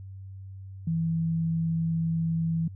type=tone; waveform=sine; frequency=164.1 Hz; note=E3; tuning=8 cents flat; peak=-24 dBFS; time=0.87-2.68 s; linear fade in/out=5 ms; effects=added 96 Hz sine -39 dBFS peak until 2.75 s